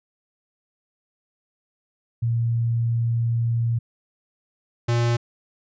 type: tone pair in turn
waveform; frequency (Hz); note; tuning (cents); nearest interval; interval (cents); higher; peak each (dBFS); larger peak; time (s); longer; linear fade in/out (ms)
sine / square; 116.54 / 118.51; A#2 / A#2; 0 / +29; unison; 29; second; -19; neither; 2.22-3.79 / 4.88-5.17; first; 10
effects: resampled to 16000 Hz